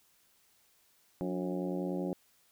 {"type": "harmonic tone with a mistuned harmonic", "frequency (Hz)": 90.4, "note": "F#2", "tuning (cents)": -40, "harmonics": [2, 3, 4, 5, 6, 7, 8, 9], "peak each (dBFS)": [-36, -38, -38, -47, -41, -49, -50, -50], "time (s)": [1.21, 2.13], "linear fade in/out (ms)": 0, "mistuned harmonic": 3, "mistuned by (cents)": 89, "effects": ["white hiss -68 dBFS RMS until 2.51 s"]}